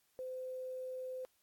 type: tone with quantisation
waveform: sine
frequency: 513 Hz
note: C5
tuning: 34 cents flat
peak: -40 dBFS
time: 0.19-1.25 s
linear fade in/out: 0 ms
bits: 11
effects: white hiss -75 dBFS RMS until 1.42 s + AAC 64 kbps